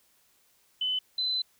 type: tone pair in turn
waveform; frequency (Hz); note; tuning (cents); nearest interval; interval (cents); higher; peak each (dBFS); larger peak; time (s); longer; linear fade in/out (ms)
sine; 3021 / 4033; F#7 / B7; +35 / +36; perfect fourth; 501; second; -26 / -26; neither; 0.81-0.99 / 1.18-1.42; second; 5
effects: white hiss -66 dBFS RMS until 1.59 s